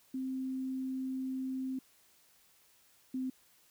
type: tone pair in turn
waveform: sine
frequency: 261.6 / 259 Hz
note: C4 / C4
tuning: 0 / -17 cents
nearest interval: unison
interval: 17 cents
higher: first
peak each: -34 / -33 dBFS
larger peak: second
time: 0.14-1.79 / 3.14-3.3 s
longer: first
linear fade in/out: 5 ms
effects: white hiss -66 dBFS RMS until 3.7 s